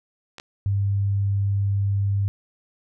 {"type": "clicks", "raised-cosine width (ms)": 0.2, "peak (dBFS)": -22, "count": 2, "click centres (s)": [0.383, 0.399]}
{"type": "tone", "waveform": "sine", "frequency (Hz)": 99.6, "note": "G2", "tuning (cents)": 28, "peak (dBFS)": -19, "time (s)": [0.66, 2.28], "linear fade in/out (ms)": 0}
{"effects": []}